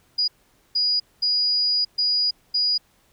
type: tone bursts at uneven times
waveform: sine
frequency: 4900 Hz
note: D#8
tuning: 27 cents flat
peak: -18 dBFS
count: 5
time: 0.18-0.28 / 0.75-1 / 1.22-1.85 / 1.98-2.31 / 2.54-2.78 s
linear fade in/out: 10 ms
effects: pink hiss -61 dBFS RMS until 3.12 s